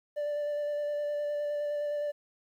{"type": "tone with vibrato", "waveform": "triangle", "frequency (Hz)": 587.3, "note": "D5", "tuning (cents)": 0, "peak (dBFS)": -27, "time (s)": [0.16, 2.12], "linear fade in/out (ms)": 20, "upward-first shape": "square", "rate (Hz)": 9.7, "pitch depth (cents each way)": 10, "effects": ["tanh soft clip ceiling -23 dBFS", "11-bit"]}